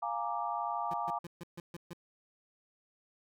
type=chord; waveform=sine; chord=Bb dominant seventh; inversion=second; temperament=equal; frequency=698.5 / 830.6 / 932.3 / 1174.7 Hz; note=F5 / Ab5 / Bb5 / D6; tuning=0 / 0 / 0 / 0 cents; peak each=-38 dBFS; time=0.02-1.19 s; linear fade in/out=10 ms
type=tone bursts; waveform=25% pulse; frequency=171.6 Hz; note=F3; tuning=30 cents flat; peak=-38 dBFS; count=7; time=0.91-1.932 s; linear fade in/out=2 ms; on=26 ms; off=140 ms
effects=none